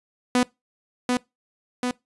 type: tone with echo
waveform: sawtooth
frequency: 248.3 Hz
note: B3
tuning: 9 cents sharp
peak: -13 dBFS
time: 0.35-0.43 s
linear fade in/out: 2 ms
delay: 740 ms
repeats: 2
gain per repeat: -3 dB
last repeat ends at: 1.91 s
effects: noise-tail reverb RT60 0.2 s tail -22 dB re dry + resampled to 24000 Hz